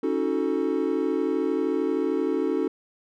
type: chord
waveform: triangle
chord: D# half-diminished seventh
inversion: third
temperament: equal with one note detuned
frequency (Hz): 277.2 / 316.9 / 370 / 440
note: C#4 / D#4 / F#4 / A4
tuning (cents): 0 / +32 / 0 / 0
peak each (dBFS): -26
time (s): 0.03-2.68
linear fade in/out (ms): 5
effects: none